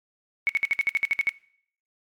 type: tone bursts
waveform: sine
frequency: 2216 Hz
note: C#7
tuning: 1 cent flat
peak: -18 dBFS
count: 11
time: 0.47-1.292 s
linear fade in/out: 0 ms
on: 22 ms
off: 58 ms
effects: noise-tail reverb RT60 0.6 s tail -21 dB re dry + MP3 96 kbps